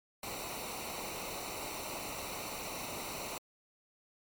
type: noise with comb filter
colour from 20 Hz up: pink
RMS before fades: -41 dBFS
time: 0.23-3.38 s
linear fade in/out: 2 ms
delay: 0.6 ms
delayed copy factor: -0.75
effects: MP3 96 kbps